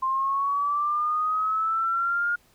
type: linear sweep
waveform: sine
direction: up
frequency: 1046.5 to 1425 Hz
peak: -22 dBFS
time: 0.02-2.36 s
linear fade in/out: 10 ms
effects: pink hiss -61 dBFS RMS until 2.54 s